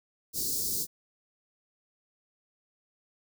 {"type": "band-stop noise", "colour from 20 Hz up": "white", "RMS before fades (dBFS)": -31, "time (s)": [0.33, 0.87], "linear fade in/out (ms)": 50, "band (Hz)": [470, 4300], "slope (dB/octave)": 48, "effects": []}